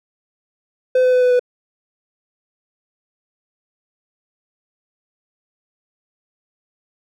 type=tone with pitch steps; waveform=triangle; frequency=510 / 506.2 / 502.4 / 498.6 / 494.9 Hz; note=C5 / B4 / B4 / B4 / B4; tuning=-44 / +43 / +30 / +16 / +4 cents; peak=-9 dBFS; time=0.95-1.395 s; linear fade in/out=5 ms; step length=89 ms; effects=none